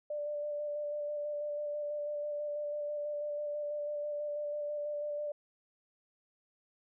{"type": "tone with vibrato", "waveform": "sine", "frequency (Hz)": 590, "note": "D5", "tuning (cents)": 8, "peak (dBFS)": -34, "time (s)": [0.1, 5.32], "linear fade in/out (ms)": 5, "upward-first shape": "square", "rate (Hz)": 6.1, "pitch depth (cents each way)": 13, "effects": []}